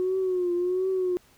sine tone with vibrato, 364.3 Hz, F#4, 27 cents flat, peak -22 dBFS, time 0-1.17 s, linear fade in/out 0 ms, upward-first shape triangle, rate 1.4 Hz, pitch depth 79 cents each way, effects tanh soft clip ceiling -18 dBFS + pink hiss -59 dBFS RMS until 1.37 s

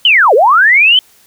sine linear two-way sweep, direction down then up, 3121 to 392 to 3121 Hz, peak -4 dBFS, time 0.05-0.99 s, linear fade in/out 2 ms, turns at 0.34 s, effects white hiss -47 dBFS RMS until 1.26 s

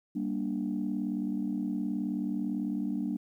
sine chord, G minor, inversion none, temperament just, 196 / 235.2 / 294 Hz, G3 / Bb3 / D4, 0 / +16 / +2 cents, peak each -33 dBFS, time 0.15-3.17 s, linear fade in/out 10 ms, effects tanh soft clip ceiling -22 dBFS + 11-bit

